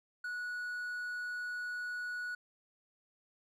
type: tone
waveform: triangle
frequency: 1466 Hz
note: F#6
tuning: 16 cents flat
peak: -35 dBFS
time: 0.24-2.35 s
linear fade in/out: 5 ms
effects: none